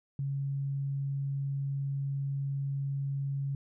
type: tone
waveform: sine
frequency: 138.59 Hz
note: C#3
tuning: in tune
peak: -30 dBFS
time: 0.19-3.55 s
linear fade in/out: 2 ms
effects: none